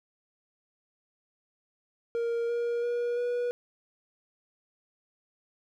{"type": "tone with pitch steps", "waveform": "triangle", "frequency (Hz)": [467.2, 473.2, 479.2, 485.4], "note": ["A#4", "A#4", "A#4", "B4"], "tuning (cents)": [4, 26, 48, -30], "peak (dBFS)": -25, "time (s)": [2.15, 3.51], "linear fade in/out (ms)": 0, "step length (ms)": 340, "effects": []}